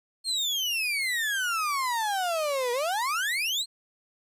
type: exponential two-way sweep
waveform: 35% pulse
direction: down then up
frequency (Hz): 4309 to 473 to 4309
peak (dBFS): -24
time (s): 0.24-3.66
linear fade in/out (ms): 50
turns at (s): 2.72
effects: resampled to 32000 Hz + 11-bit